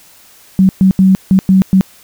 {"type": "tone bursts at uneven times", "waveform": "sine", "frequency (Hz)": 189.7, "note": "F#3", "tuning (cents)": 43, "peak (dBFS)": -4, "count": 6, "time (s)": [[0.59, 0.69], [0.81, 0.91], [0.99, 1.15], [1.31, 1.39], [1.49, 1.62], [1.73, 1.81]], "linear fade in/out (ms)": 0, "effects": ["white hiss -43 dBFS RMS until 2.03 s"]}